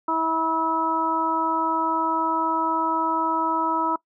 harmonic tone, 323.9 Hz, E4, 30 cents flat, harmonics 1 / 2 / 3 / 4, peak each -28 / -32 / -23 / -26 dBFS, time 0.08-3.96 s, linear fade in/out 5 ms, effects noise-tail reverb RT60 0.1 s tail -22 dB re dry

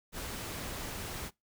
pink noise, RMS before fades -40 dBFS, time 0.12-1.31 s, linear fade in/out 50 ms, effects noise-tail reverb RT60 0.2 s tail -23 dB re dry

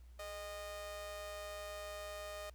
sawtooth tone with amplitude modulation, 616 Hz, D#5, 17 cents flat, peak -38 dBFS, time 0.19-2.5 s, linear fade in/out 5 ms, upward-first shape sine, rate 194 Hz, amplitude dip 55%, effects added 60 Hz sine -54 dBFS peak until 2.54 s + pink hiss -73 dBFS RMS until 2.54 s

